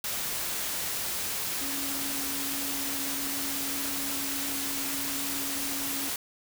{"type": "tone in noise", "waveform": "sine", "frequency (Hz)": 277.2, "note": "C#4", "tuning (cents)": 0, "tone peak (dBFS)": -38, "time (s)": [1.61, 6.09], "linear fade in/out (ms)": 2, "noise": "white", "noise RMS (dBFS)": -32, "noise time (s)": [0.04, 6.16], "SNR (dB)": -9, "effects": []}